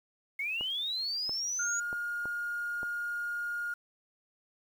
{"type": "linear sweep", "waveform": "sine", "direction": "up", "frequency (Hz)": [2138, 6860], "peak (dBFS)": -31, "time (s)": [0.39, 1.8], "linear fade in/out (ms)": 5}
{"type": "clicks", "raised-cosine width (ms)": 1, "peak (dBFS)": -28, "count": 5, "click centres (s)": [0.61, 1.294, 1.929, 2.256, 2.831]}
{"type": "tone", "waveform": "sine", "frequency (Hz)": 1423, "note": "F6", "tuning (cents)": 32, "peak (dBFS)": -32, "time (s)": [1.59, 3.74], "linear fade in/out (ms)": 5}
{"effects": ["9-bit"]}